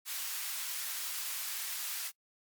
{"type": "high-pass noise", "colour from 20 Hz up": "white", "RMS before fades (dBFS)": -38, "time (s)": [0.05, 2.12], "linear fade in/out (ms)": 50, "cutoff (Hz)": 1200, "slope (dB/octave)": 12, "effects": ["noise-tail reverb RT60 0.1 s tail -23 dB re dry", "Opus 48 kbps"]}